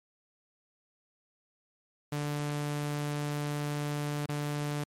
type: tone with dropouts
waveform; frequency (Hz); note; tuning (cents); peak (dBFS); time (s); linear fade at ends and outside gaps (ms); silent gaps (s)
sawtooth; 146.83; D3; 0; -27; 2.12-4.84; 5; 4.261-4.288
effects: MP3 64 kbps